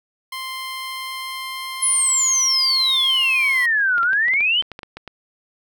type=tone with pitch glide; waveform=15% pulse; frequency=1046.5 to 1056.8 Hz; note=C6 to C6; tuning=0 to +17 cents; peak=-21 dBFS; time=0.32-3.66 s; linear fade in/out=5 ms; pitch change=+17 cents; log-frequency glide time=0.47-3.41 s
type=exponential two-way sweep; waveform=sine; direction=down then up; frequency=10250 to 1357 to 3146 Hz; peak=-15 dBFS; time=1.82-4.62 s; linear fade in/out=10 ms; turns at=4.02 s
type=clicks; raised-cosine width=0.3 ms; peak=-18 dBFS; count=12; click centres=3.981 / 4.031 / 4.132 / 4.283 / 4.337 / 4.407 / 4.624 / 4.717 / 4.791 / 4.832 / 4.97 / 5.077 s
effects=none